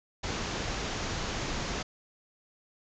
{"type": "low-pass noise", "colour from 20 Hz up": "pink", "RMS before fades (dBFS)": -34, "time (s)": [0.23, 1.83], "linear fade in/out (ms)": 10, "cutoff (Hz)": 7100, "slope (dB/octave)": 96, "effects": []}